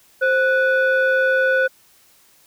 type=tone pair together; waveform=sine; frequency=524.3 / 1480 Hz; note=C5 / F#6; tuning=+3 / 0 cents; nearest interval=octave + tritone; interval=1797 cents; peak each=-15 dBFS; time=0.21-1.68 s; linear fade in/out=20 ms; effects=tanh soft clip ceiling -11 dBFS + white hiss -54 dBFS RMS until 2.46 s